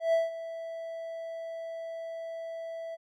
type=tone with ADSR envelope; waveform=triangle; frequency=659.3 Hz; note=E5; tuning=in tune; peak=-19 dBFS; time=0-2.97 s; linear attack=130 ms; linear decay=170 ms; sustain=-15 dB; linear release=31 ms; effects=none